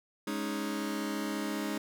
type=chord; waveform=sawtooth; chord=Ab suspended fourth; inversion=none; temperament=just; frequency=207.7 / 276.9 / 311.5 Hz; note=Ab3 / Db4 / Eb4; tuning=0 / -2 / +2 cents; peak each=-32 / -34 / -32 dBFS; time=0.27-1.78 s; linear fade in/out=5 ms; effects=none